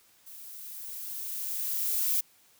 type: noise with level ramp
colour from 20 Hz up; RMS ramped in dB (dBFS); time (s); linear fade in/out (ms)
violet; -47 to -26; 0.26-2.21; 10
effects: white hiss -62 dBFS RMS until 2.59 s + high-pass 60 Hz 12 dB/octave